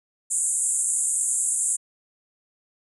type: band-pass noise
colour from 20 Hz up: white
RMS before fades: -24 dBFS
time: 0.3-1.77 s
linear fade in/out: 20 ms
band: 7100 to 10000 Hz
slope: 96 dB/octave
effects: none